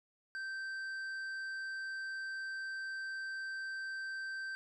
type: tone with tanh clipping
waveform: triangle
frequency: 1559 Hz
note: G6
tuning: 10 cents flat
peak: -40 dBFS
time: 0.35-4.55 s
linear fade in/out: 0 ms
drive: 11 dB
effects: none